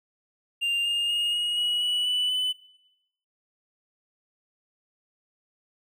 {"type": "tone with pitch steps", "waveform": "triangle", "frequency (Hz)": [2794, 2823, 2853, 2883, 2913, 2943, 2974, 3005], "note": ["F7", "F7", "F7", "F#7", "F#7", "F#7", "F#7", "F#7"], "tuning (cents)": [0, 18, 36, -46, -28, -10, 8, 26], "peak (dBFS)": -22, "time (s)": [0.61, 2.53], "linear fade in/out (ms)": 20, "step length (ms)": 240, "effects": ["noise-tail reverb RT60 0.9 s tail -20 dB re dry"]}